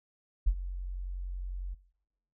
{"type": "tone with ADSR envelope", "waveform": "sine", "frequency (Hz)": 45.45, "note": "F#1", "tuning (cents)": -30, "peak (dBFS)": -19, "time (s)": [0.46, 1.75], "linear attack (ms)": 16, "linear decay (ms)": 66, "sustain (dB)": -15, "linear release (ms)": 18, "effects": ["noise-tail reverb RT60 0.8 s tail -21 dB re dry"]}